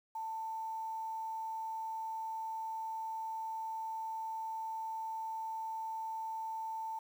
sine tone with quantisation, 890 Hz, A5, 20 cents sharp, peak -37 dBFS, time 0.15-6.99 s, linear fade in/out 5 ms, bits 10, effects none

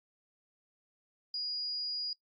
sine tone, 4883 Hz, D#8, 33 cents flat, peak -34 dBFS, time 1.34-2.13 s, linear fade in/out 2 ms, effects noise-tail reverb RT60 0.1 s tail -20 dB re dry + AAC 32 kbps

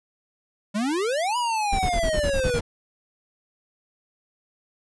square exponential two-way sweep, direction up then down, 196 to 991 to 466.3 Hz, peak -23 dBFS, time 0.74-2.6 s, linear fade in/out 20 ms, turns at 1.37 s
brown noise bursts, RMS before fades -25 dBFS, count 9, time 1.72-2.609 s, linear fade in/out 10 ms, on 73 ms, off 29 ms
effects resampled to 24000 Hz

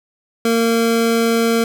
square tone pair together, 229.6 / 459.2 Hz, A#3 / A#4, -26 / -26 cents, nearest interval octave, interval 1200 cents, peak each -17 dBFS, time 0.45-1.64 s, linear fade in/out 2 ms, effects none

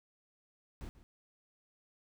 brown noise with echo, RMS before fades -44 dBFS, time 0.81-0.89 s, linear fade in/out 0 ms, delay 140 ms, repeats 1, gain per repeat -15 dB, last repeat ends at 1.03 s, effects none

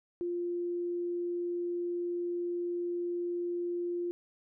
sine tone, 349.2 Hz, F4, in tune, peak -31 dBFS, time 0.21-4.11 s, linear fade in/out 0 ms, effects none

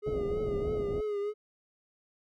triangle tone with vibrato, 415.3 Hz, G#4, in tune, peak -28 dBFS, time 0.02-1.34 s, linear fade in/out 50 ms, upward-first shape triangle, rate 3.2 Hz, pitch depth 61 cents each way
pink low-pass noise, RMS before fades -37 dBFS, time 0.06-1.01 s, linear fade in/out 5 ms, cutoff 660 Hz, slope 48 dB/octave
effects none

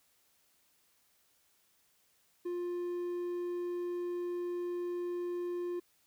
triangle tone, 352 Hz, F4, 14 cents sharp, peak -32 dBFS, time 2.45-5.8 s, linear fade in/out 10 ms, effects white hiss -71 dBFS RMS until 6.06 s

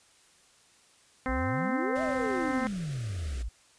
harmonic tone, 259.6 Hz, C4, 13 cents flat, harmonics 1 / 2 / 3 / 4 / 5 / 6 / 7 / 8, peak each -32 / -35 / -37 / -38 / -39 / -40 / -40 / -41 dBFS, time 1.26-2.67 s, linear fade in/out 0 ms
sine exponential two-way sweep, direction up then down, 51.91 to 670 to 51.91 Hz, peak -31 dBFS, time 1.28-3.49 s, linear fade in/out 10 ms, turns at 2.02 s
pink band-stop noise, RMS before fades -46 dBFS, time 1.95-3.43 s, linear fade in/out 10 ms, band 710 to 1200 Hz, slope 96 dB/octave
effects white hiss -61 dBFS RMS until 3.78 s + resampled to 22050 Hz

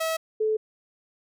sawtooth / sine tone pair in turn, 646 / 433.9 Hz, E5 / A4, -35 / -24 cents, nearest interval perfect fifth, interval 689 cents, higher first, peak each -21 dBFS, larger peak neither, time 0-0.17 / 0.4-0.57 s, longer neither, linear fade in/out 10 ms, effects none

